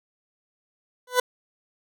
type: tone with exponential growth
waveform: 20% pulse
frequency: 498.7 Hz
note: B4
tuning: 17 cents sharp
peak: -9 dBFS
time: 1.07-1.2 s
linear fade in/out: 5 ms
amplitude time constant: 27 ms
effects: none